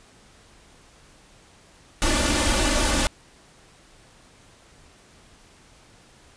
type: noise with comb filter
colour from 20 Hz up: pink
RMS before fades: -21 dBFS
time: 2.02-3.07 s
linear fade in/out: 0 ms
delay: 3.4 ms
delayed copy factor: +0.9
effects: pink hiss -53 dBFS RMS until 6.36 s + resampled to 22050 Hz